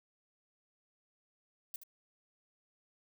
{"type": "noise with echo", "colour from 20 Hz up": "violet", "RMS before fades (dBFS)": -41, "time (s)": [1.74, 1.76], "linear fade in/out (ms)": 2, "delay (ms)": 75, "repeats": 1, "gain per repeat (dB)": -10, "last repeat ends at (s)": 1.835, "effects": []}